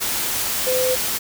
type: tone in noise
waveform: sine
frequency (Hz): 510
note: C5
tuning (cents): -44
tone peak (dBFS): -18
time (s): 0.66-0.96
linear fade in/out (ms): 20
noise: white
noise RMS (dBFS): -23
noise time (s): 0-1.19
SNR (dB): +2
effects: none